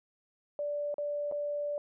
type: tone with dropouts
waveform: sine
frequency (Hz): 584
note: D5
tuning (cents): -10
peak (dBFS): -31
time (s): 0.59-1.78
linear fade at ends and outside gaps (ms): 1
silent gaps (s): 0.942-0.982 / 1.314-1.322
effects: none